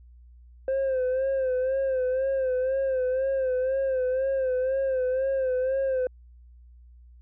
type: tone with vibrato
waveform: sine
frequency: 523.3 Hz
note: C5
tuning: in tune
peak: -20 dBFS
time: 0.68-6.07 s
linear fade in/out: 2 ms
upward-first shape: sine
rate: 2 Hz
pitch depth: 60 cents each way
effects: tanh soft clip ceiling -22 dBFS + added 60 Hz sine -48 dBFS peak until 7.21 s